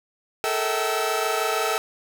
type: tone cluster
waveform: sawtooth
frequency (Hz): 429.2 / 455.8 / 644 / 767 / 1313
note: A4 / A#4 / E5 / G5 / E6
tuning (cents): -43 / -39 / -41 / -38 / -7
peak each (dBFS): -25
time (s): 0.44-1.78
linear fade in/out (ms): 0
effects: 9-bit